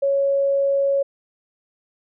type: tone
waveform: sine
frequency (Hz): 554.4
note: C#5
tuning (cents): 0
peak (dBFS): -16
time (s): 0.02-1.03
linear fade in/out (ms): 10
effects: none